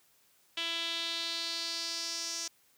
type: tone with band-pass filter sweep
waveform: sawtooth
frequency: 333.8 Hz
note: E4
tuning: 22 cents sharp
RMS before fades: -36 dBFS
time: 0.57-2.48 s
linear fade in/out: 5 ms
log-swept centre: 3200 to 5900 Hz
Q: 3.9
effects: white hiss -67 dBFS RMS until 2.77 s + high-pass 60 Hz 12 dB/octave